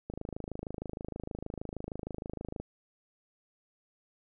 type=click train; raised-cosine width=2 ms; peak=-24 dBFS; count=67; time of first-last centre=0.1-2.6 s; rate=26.4 Hz; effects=none